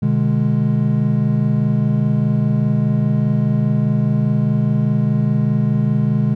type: chord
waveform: triangle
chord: G# diminished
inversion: first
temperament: just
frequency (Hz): 124.59 / 149.51 / 207.7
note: B2 / D3 / G#3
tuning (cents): +16 / +31 / 0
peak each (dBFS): -16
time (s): 0.02-6.35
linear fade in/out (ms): 10
effects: none